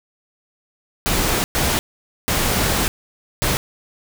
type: noise bursts at uneven times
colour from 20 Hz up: pink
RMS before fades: -19 dBFS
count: 4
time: 1.06-1.44 / 1.55-1.79 / 2.28-2.88 / 3.42-3.57 s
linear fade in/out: 0 ms
effects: none